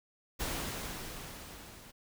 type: noise with level ramp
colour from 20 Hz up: pink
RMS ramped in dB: -35 to -53 dBFS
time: 0.39-1.92 s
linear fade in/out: 20 ms
effects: none